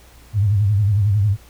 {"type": "tone with vibrato", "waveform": "sine", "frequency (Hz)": 102.2, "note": "G#2", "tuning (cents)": -27, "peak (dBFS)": -13, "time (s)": [0.33, 1.37], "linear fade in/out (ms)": 50, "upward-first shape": "sine", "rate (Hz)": 11, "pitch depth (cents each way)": 110, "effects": ["added 60 Hz sine -46 dBFS peak until 1.49 s", "pink hiss -49 dBFS RMS until 1.49 s"]}